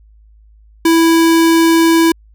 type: tone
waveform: square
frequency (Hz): 329.6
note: E4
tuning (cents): 0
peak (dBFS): -8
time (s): 0.85-2.12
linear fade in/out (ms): 5
effects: added 53 Hz sine -42 dBFS peak until 2.34 s